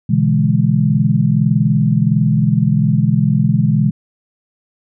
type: chord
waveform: sine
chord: E dominant seventh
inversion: second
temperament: equal with one note detuned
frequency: 123.47 / 145.15 / 164.81 / 207.7 Hz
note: B2 / D3 / E3 / G#3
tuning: 0 / -20 / 0 / 0 cents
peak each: -16 dBFS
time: 0.09-3.91 s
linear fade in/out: 10 ms
effects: none